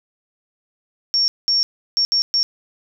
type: tone bursts at uneven times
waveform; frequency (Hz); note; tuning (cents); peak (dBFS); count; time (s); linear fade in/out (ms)
sine; 5500; F8; -27; -14; 5; 1.14-1.28 / 1.48-1.63 / 1.97-2.05 / 2.12-2.22 / 2.34-2.43; 0
effects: none